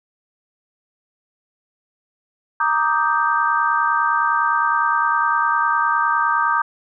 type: chord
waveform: sine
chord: Eb major seventh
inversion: second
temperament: equal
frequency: 932.3 / 1174.7 / 1244.5 / 1568 Hz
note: Bb5 / D6 / Eb6 / G6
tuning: 0 / 0 / 0 / 0 cents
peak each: -21 dBFS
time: 2.6-6.62 s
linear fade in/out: 5 ms
effects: none